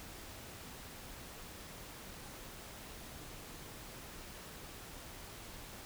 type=silence; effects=pink hiss -50 dBFS RMS until 5.85 s